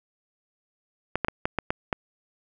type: clicks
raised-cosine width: 0.5 ms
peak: -9 dBFS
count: 7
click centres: 1.156 / 1.247 / 1.284 / 1.455 / 1.587 / 1.705 / 1.928 s
effects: none